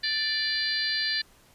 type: harmonic tone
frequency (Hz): 587.3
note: D5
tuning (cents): 0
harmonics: 3 / 4 / 5 / 6 / 7 / 8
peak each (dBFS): -30 / -39 / -39 / -37 / -30 / -30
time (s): 0.03-1.22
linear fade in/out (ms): 10
effects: pink hiss -58 dBFS RMS until 1.54 s + resampled to 32000 Hz